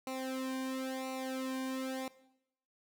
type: tone with flanger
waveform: sawtooth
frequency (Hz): 261.8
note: C4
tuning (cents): +1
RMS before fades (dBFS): -38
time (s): 0.07-2.08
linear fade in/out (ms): 2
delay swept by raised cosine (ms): 0.6 to 1.52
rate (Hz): 0.97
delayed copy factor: -1
effects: noise-tail reverb RT60 0.8 s tail -18 dB re dry